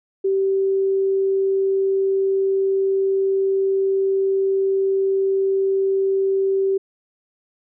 sine tone, 387.6 Hz, G4, 20 cents flat, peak -16 dBFS, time 0.24-6.78 s, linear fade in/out 10 ms, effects none

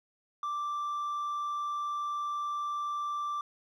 sine tone with hard clipping, 1174.7 Hz, D6, in tune, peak -32 dBFS, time 0.43-3.41 s, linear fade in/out 2 ms, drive 2 dB, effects none

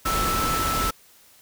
sine tone in noise, 1318.5 Hz, E6, in tune, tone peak -24 dBFS, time 0.05-0.91 s, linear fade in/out 10 ms, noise pink, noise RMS -26 dBFS, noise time 0.05-0.91 s, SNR -1 dB, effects white hiss -54 dBFS RMS until 1.41 s

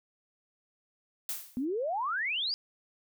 blue noise with exponential decay, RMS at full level -32 dBFS, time 1.29-1.65 s, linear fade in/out 1 ms, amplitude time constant 78 ms
sine exponential sweep, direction up, 238.8 to 5010 Hz, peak -29 dBFS, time 1.57-2.54 s, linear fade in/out 0 ms
effects none

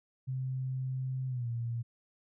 sine tone with pitch glide, 130.3 to 117.43 Hz, C3 to A#2, -7 to +13 cents, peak -32 dBFS, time 0.27-1.83 s, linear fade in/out 20 ms, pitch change -180 cents, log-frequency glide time 1.28-1.48 s, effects none

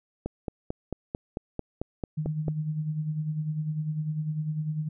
click train, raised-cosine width 2 ms, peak -17 dBFS, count 11, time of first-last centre 0.26-2.482 s, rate 4.5 Hz
sine tone with tremolo, 153.9 Hz, D#3, 19 cents flat, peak -25 dBFS, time 2.17-4.89 s, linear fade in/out 10 ms, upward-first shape sine, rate 10 Hz, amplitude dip 55%
effects none

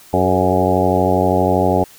harmonic tone with a mistuned harmonic, 92.5 Hz, F#2, in tune, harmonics 1 / 2 / 3 / 4 / 5 / 6 / 7 / 8 / 9, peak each -21 / -21 / -21 / -21 / -21 / -21 / -21 / -21 / -21 dBFS, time 0.13-1.84 s, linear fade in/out 5 ms, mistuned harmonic 5, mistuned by -42 cents, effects white hiss -44 dBFS RMS until 1.98 s

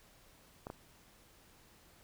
clicks, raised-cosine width 1 ms, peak -28 dBFS, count 2, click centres 0.669 / 0.701 s, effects pink hiss -63 dBFS RMS until 2.03 s

